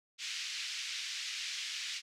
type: band-pass noise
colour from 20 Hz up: pink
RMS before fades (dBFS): -40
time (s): 0.18-2.02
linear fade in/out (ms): 50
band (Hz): 2200 to 6200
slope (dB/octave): 24
effects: none

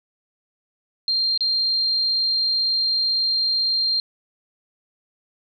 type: tone with dropouts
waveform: sine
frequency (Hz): 4186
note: C8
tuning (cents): 0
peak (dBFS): -18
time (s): 1.08-4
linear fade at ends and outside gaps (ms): 1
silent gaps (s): 1.376-1.407
effects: none

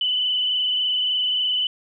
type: tone with frequency modulation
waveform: sine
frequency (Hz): 2998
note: F#7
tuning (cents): +22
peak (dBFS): -19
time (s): 0.01-1.67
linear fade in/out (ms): 2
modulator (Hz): 23.5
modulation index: 2.4
effects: none

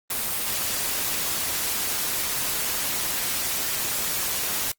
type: noise with amplitude modulation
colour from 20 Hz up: white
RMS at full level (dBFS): -24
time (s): 0.1-4.72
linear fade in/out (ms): 5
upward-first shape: sine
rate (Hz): 200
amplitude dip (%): 55
effects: noise-tail reverb RT60 0.1 s tail -23 dB re dry + Opus 24 kbps

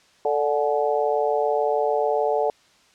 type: harmonic tone with a mistuned harmonic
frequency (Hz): 146.83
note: D3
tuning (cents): 0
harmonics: 3 / 4 / 5 / 6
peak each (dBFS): -23 / -24 / -25 / -28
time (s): 0.25-2.5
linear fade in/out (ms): 2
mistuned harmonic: 6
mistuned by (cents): -57
effects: white hiss -57 dBFS RMS until 2.94 s + low-pass 6000 Hz 12 dB/octave

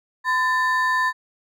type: ring-modulated tone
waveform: triangle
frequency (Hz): 1395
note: F6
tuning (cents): -2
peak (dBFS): -13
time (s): 0.24-1.13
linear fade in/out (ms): 50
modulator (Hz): 378
effects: none

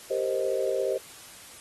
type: chord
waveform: sine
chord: C minor seventh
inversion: second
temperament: equal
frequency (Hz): 392 / 466.2 / 523.3 / 622.3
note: G4 / Bb4 / C5 / Eb5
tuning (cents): 0 / 0 / 0 / 0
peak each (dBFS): -30 / -32 / -28 / -32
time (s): 0.1-0.98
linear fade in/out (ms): 10
effects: white hiss -47 dBFS RMS until 1.6 s + AAC 32 kbps

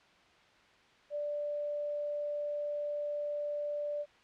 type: tone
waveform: sine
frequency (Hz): 587.3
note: D5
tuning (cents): 0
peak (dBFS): -33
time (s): 1.1-4.06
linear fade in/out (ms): 50
effects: white hiss -62 dBFS RMS until 4.23 s + low-pass 3000 Hz 12 dB/octave

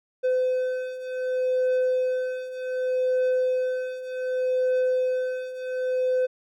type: beating tone pair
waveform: triangle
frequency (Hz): 509 / 509.66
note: C5 / C5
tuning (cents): -48 / -46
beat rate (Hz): 0.66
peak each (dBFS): -26 / -22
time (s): 0.23-6.27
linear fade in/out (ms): 20
effects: none

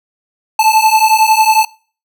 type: beating tone pair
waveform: square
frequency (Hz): 869 / 880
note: A5 / A5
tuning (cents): -22 / 0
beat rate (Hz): 11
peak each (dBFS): -11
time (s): 0.59-1.65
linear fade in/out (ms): 5
effects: noise-tail reverb RT60 0.4 s tail -22 dB re dry

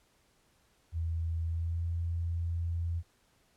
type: tone with pitch glide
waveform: sine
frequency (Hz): 82.41 to 84.53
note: E2 to E2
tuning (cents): 0 to +44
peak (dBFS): -30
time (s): 0.92-3.03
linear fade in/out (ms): 50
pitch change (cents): +44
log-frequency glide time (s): 1.46-1.85
effects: pink hiss -69 dBFS RMS until 3.56 s + low-pass 12000 Hz 12 dB/octave

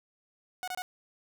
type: tone bursts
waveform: sawtooth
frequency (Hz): 734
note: F#5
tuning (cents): -14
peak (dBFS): -30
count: 3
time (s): 0.63-0.82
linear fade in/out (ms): 0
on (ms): 46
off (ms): 26
effects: none

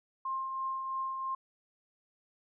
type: tone with tremolo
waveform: sine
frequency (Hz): 1060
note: C6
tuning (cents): +22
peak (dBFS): -31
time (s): 0.25-1.35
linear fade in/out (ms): 5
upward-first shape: triangle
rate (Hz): 3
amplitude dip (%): 40
effects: none

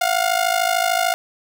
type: ring-modulated tone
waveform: sawtooth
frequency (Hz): 710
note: F5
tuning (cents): +28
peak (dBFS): -10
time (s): 0.01-1.14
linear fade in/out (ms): 0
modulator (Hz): 26.7
effects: none

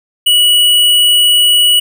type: tone with hard clipping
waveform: sine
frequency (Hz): 2931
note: F#7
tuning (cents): -17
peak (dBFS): -7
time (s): 0.26-1.8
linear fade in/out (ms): 10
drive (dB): 14
effects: none

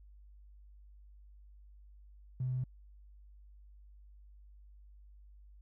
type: tone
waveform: triangle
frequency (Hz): 127.9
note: C3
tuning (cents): -39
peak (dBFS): -28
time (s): 2.4-2.64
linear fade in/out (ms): 5
effects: tanh soft clip ceiling -30 dBFS + added 50 Hz sine -54 dBFS peak until 5.61 s

